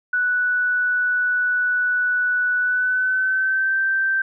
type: tone with pitch glide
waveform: sine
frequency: 1480 to 1561.7 Hz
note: F#6 to G6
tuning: 0 to -7 cents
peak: -17 dBFS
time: 0.13-4.22 s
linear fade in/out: 5 ms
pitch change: +93 cents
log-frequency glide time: 2.58-3.79 s
effects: none